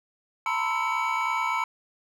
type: tone cluster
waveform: triangle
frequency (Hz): 901 / 970 / 1033 / 1317 / 2259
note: A5 / B5 / C6 / E6 / C#7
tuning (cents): +41 / -31 / -22 / -2 / +32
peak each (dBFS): -29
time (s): 0.46-1.64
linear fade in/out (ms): 2
effects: none